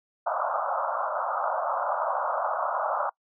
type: band-pass noise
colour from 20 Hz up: pink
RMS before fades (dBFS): -28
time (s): 0.26-3.1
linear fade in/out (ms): 10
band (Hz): 560 to 1400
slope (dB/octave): 96
effects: noise-tail reverb RT60 0.1 s tail -25 dB re dry